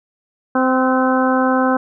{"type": "harmonic tone with a mistuned harmonic", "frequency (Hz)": 259.2, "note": "C4", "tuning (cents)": -16, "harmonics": [1, 2, 3, 4, 5, 6], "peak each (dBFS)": [-16, -19, -21, -22, -23, -24], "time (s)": [0.55, 1.77], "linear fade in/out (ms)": 5, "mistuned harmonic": 6, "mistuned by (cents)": -35, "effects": []}